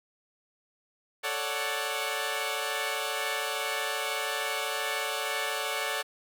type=chord; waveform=10% pulse; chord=D major seventh; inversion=second; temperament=equal; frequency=440 / 554.4 / 587.3 / 740 Hz; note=A4 / C#5 / D5 / F#5; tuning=0 / 0 / 0 / 0 cents; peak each=-27 dBFS; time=1.23-6.03 s; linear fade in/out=20 ms; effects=none